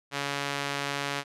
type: tone with band-pass filter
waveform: sawtooth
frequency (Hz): 141.4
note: C#3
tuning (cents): +35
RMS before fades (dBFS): -32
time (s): 0.11-1.24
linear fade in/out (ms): 50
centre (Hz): 2600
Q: 0.57
effects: resampled to 32000 Hz